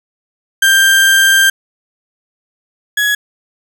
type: tone pair in turn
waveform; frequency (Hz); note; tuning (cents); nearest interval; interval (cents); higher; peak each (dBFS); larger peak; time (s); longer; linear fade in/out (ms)
35% pulse; 1582 / 1678.3; G6 / G#6; +15 / +18; minor second; 103; second; -5 / -9; first; 0.62-1.5 / 2.97-3.15; first; 5
effects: none